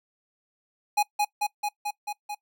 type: tone with echo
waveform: square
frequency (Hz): 830.6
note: G#5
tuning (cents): 0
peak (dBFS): -20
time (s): 0.97-1.03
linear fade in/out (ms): 10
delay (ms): 220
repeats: 6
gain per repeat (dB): -2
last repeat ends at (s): 2.35
effects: noise-tail reverb RT60 0.1 s tail -21 dB re dry